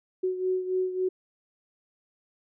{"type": "beating tone pair", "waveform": "sine", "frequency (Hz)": [370.1, 373.7], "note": ["F#4", "F#4"], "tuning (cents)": [0, 17], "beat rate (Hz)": 3.6, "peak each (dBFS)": [-26, -32], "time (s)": [0.23, 1.09], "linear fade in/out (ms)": 10, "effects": []}